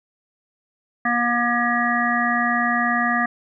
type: harmonic tone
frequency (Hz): 239.2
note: A#3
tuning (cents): +45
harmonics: 1 / 3 / 5 / 7 / 8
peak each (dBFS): -24 / -24 / -24 / -24 / -24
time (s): 1.05-3.26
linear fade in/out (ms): 5
effects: none